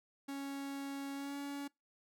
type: tone with pitch glide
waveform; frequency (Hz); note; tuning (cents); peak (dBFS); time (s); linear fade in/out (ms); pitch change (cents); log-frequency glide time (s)
45% pulse; 277.2 to 282.5; C#4 to C#4; 0 to +33; -40; 0.28-1.68; 10; +33; 1.14-1.37
effects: noise-tail reverb RT60 0.2 s tail -24 dB re dry